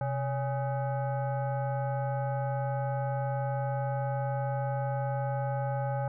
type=tone with frequency modulation; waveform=sine; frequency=130.4 Hz; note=C3; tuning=5 cents flat; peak=-28 dBFS; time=0.01-6.08 s; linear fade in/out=2 ms; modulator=694 Hz; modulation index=1; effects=none